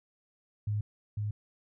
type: tone with echo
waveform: sine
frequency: 104.8 Hz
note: G#2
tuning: 16 cents sharp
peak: -28 dBFS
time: 0.67-0.81 s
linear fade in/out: 5 ms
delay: 500 ms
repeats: 1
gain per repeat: -2 dB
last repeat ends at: 1.31 s
effects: none